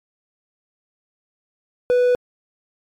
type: tone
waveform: triangle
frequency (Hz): 493.9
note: B4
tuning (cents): 0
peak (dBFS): -11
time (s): 1.9-2.15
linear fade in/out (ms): 0
effects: MP3 96 kbps